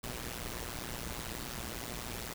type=noise with amplitude modulation; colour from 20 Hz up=pink; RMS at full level=-37 dBFS; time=0.03-2.34 s; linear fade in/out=10 ms; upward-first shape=sine; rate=119 Hz; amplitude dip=90%; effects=none